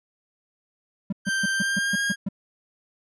triangle tone bursts, 196 Hz, G3, in tune, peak -21 dBFS, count 8, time 1.1-2.288 s, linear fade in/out 5 ms, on 26 ms, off 140 ms
40% pulse tone with pitch glide, 1568 to 1626.1 Hz, G6 to G#6, 0 to -37 cents, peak -22 dBFS, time 1.25-2.16 s, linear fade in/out 50 ms, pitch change +63 cents, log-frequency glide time 1.52-2 s
effects resampled to 24000 Hz

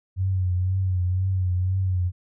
sine tone with vibrato, 92.5 Hz, F#2, in tune, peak -20 dBFS, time 0.16-2.12 s, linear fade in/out 50 ms, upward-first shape triangle, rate 2 Hz, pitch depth 61 cents each way, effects none

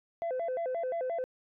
sine tone with vibrato, 587.3 Hz, D5, in tune, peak -28 dBFS, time 0.22-1.24 s, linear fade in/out 0 ms, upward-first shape square, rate 5.7 Hz, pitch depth 240 cents each way, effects tanh soft clip ceiling -29 dBFS

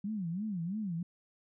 sine tone with vibrato, 190 Hz, F#3, 46 cents sharp, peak -33 dBFS, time 0.04-1.03 s, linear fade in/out 5 ms, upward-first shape sine, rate 3 Hz, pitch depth 250 cents each way, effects none

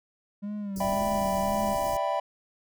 triangle tone with vibrato, 200.5 Hz, G3, 39 cents sharp, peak -29 dBFS, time 0.42-1.75 s, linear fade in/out 20 ms, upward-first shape sine, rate 1.9 Hz, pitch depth 75 cents each way
pink band-stop noise, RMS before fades -38 dBFS, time 0.76-1.97 s, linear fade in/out 2 ms, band 410 to 4600 Hz, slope 96 dB/octave
triangle chord, E minor seventh, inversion third, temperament equal, 587.3 / 659.3 / 784 / 987.8 Hz, D5 / E5 / G5 / B5, 0 / 0 / 0 / 0 cents, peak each -29 dBFS, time 0.8-2.2 s, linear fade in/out 5 ms
effects none

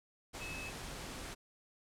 sine tone in noise, 2590 Hz, E7, 31 cents flat, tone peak -44 dBFS, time 0.4-0.71 s, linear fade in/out 20 ms, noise pink, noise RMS -45 dBFS, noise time 0.33-1.35 s, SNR -2 dB, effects low-pass 10000 Hz 12 dB/octave

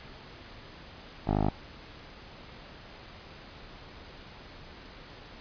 10% pulse tone with low-pass filter, 51.4 Hz, G#1, 17 cents flat, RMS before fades -27 dBFS, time 1.27-1.5 s, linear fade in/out 5 ms, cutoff 790 Hz, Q 1.8, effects pink hiss -48 dBFS RMS until 5.4 s + resampled to 11025 Hz

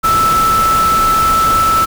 sine tone in noise, 1318.5 Hz, E6, in tune, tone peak -9 dBFS, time 0.03-1.86 s, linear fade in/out 20 ms, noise pink, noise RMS -20 dBFS, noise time 0.03-1.86 s, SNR +8 dB, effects none

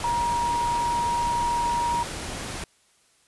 sine tone in noise, 948 Hz, A#5, 29 cents sharp, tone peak -22 dBFS, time 0.04-2.03 s, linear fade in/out 2 ms, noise pink, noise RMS -33 dBFS, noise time 0-2.64 s, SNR +8 dB, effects white hiss -62 dBFS RMS until 3.27 s + resampled to 24000 Hz

